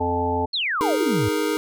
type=harmonic tone; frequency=87.1 Hz; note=F2; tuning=4 cents flat; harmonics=1 / 3 / 5 / 7 / 9 / 10; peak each=-28 / -28 / -26 / -31 / -31 / -24 dBFS; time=0-0.46 s; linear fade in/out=10 ms
type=exponential sweep; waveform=sine; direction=down; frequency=4438 to 91.6 Hz; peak=-21 dBFS; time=0.53-1.29 s; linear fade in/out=10 ms
type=chord; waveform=square; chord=D# suspended fourth; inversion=none; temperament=equal; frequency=311.1 / 415.3 / 466.2 Hz; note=D#4 / G#4 / A#4; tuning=0 / 0 / 0 cents; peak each=-25 / -26 / -27 dBFS; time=0.81-1.57 s; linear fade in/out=0 ms
effects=none